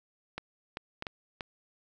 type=clicks; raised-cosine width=0.3 ms; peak=-20 dBFS; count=5; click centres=0.38 / 0.771 / 1.024 / 1.068 / 1.408 s; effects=none